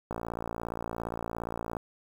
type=click train; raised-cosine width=1 ms; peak=-20 dBFS; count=96; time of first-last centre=0.11-1.768 s; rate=57.3 Hz; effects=8-bit